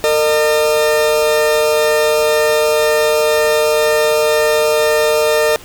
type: tone pair together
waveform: 40% pulse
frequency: 455.5 / 608 Hz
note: A#4 / D#5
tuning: -40 / -40 cents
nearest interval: perfect fourth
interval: 500 cents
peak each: -13 dBFS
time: 0.04-5.56 s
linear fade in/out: 0 ms
effects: pink hiss -37 dBFS RMS until 5.64 s